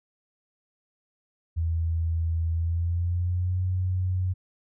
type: tone with pitch glide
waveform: sine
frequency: 82.41 to 91.97 Hz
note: E2 to F#2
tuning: 0 to -10 cents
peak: -23 dBFS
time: 1.56-4.34 s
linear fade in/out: 20 ms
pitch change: +190 cents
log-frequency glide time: 2.52-3.62 s
effects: none